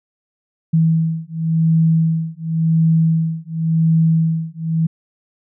sine beating tone pair, 161.8 / 162.72 Hz, E3 / E3, -32 / -22 cents, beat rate 0.92 Hz, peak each -16 / -16 dBFS, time 0.73-4.87 s, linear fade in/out 10 ms, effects none

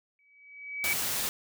sine tone with exponential growth, 2279 Hz, C#7, 47 cents sharp, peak -25 dBFS, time 0.19-0.93 s, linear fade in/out 1 ms, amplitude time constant 160 ms
white noise, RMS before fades -31 dBFS, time 0.84-1.29 s, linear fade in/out 0 ms
effects none

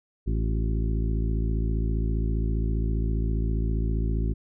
harmonic tone with a mistuned harmonic, 55 Hz, A1, in tune, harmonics 1 / 2 / 3 / 4 / 5 / 6 / 7, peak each -24 / -30 / -34 / -36 / -38 / -40 / -41 dBFS, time 0.26-4.34 s, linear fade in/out 20 ms, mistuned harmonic 6, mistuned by +54 cents, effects none

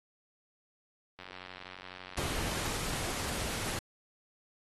click train, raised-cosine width 0.3 ms, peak -29 dBFS, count 137, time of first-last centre 1.19-2.668 s, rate 92 Hz
pink noise, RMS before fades -35 dBFS, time 2.17-3.79 s, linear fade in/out 5 ms
effects AAC 32 kbps

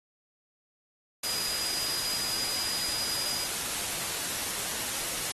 sine tone in noise, 4922 Hz, D#8, 20 cents flat, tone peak -33 dBFS, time 1.24-3.46 s, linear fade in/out 5 ms, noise white, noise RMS -32 dBFS, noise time 1.23-5.32 s, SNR -4 dB, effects AAC 32 kbps

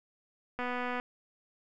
click train, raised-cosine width 0.5 ms, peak -21 dBFS, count 102, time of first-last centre 0.59-0.999 s, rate 247 Hz, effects none

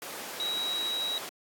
sine tone in noise, 3853 Hz, B7, 44 cents flat, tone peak -29 dBFS, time 0.4-1.18 s, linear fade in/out 0 ms, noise pink, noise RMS -38 dBFS, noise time 0.02-1.29 s, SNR +6 dB, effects high-pass 400 Hz 12 dB/octave + AAC 64 kbps

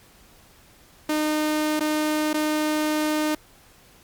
sawtooth tone with dropouts, 305.7 Hz, D#4, 30 cents flat, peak -17 dBFS, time 1.09-3.35 s, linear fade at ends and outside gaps 5 ms, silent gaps 1.796-1.806 / 2.332-2.341 s, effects pink hiss -53 dBFS RMS until 4.03 s + MP3 96 kbps

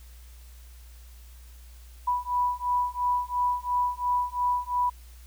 sine beating tone pair, 983 / 985.9 Hz, B5 / B5, -8 / -3 cents, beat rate 2.9 Hz, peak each -27 dBFS, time 2.07-4.9 s, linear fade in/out 10 ms, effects added 60 Hz sine -45 dBFS peak until 5.26 s + white hiss -57 dBFS RMS until 5.26 s

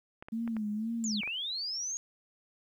clicks, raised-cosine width 0.5 ms, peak -29 dBFS, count 6, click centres 0.225 / 0.285 / 0.477 / 0.567 / 1.234 / 1.276 s
sine tone with vibrato, 220 Hz, A3, in tune, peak -31 dBFS, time 0.32-1.21 s, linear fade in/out 10 ms, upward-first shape sine, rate 2 Hz, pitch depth 94 cents each way
sine linear two-way sweep, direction down then up, 7350 to 2217 to 6670 Hz, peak -33 dBFS, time 1.04-1.97 s, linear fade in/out 0 ms, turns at 1.23 s
effects 11-bit

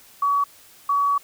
sine tone pair in turn, 1133 / 1133 Hz, C#6 / C#6, +37 / +37 cents, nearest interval unison, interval 0 cents, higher neither, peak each -17 dBFS, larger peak neither, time 0.22-0.44 / 0.89-1.18 s, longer second, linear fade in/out 5 ms, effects white hiss -50 dBFS RMS until 1.23 s

